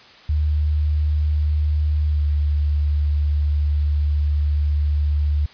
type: tone with pitch glide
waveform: sine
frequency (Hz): 75.3 to 73.79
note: D2 to D2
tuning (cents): +44 to +9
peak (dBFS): -16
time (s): 0.29-5.46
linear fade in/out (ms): 5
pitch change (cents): -35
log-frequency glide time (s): 2.08-2.23
effects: white hiss -46 dBFS RMS until 5.53 s + resampled to 11025 Hz